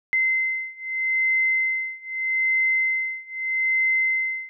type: beating tone pair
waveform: sine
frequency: 2066 / 2066.8 Hz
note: C7 / C7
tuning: -22 / -22 cents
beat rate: 0.8 Hz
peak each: -24 / -23 dBFS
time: 0.13-4.49 s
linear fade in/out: 0 ms
effects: none